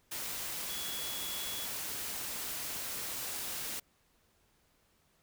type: tone in noise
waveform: sine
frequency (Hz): 3368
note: G#7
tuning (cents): +24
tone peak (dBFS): -42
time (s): 0.69-1.66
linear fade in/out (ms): 10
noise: white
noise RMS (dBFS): -39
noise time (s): 0.11-3.8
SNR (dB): -6
effects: pink hiss -71 dBFS RMS until 5.22 s